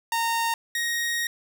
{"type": "tone pair in turn", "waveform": "sawtooth", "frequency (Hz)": [921, 1875.3], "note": ["A#5", "A#6"], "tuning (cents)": [-21, 10], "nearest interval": "octave", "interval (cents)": 1231, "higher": "second", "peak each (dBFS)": [-19, -21], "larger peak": "first", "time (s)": [[0.12, 0.54], [0.75, 1.27]], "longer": "second", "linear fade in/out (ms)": 2, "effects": []}